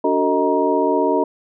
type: tone cluster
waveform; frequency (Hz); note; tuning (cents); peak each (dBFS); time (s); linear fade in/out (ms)
sine; 287.8 / 372.1 / 447.9 / 626 / 945; D4 / F#4 / A4 / D#5 / A#5; -35 / +10 / +31 / +10 / +23; -21; 0.04-1.24; 5
effects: none